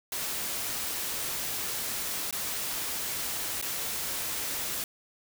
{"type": "noise with dropouts", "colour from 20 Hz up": "white", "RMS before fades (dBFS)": -33, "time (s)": [0.12, 4.84], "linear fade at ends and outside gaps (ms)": 2, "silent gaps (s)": [[2.31, 2.326], [3.615, 3.624]], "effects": []}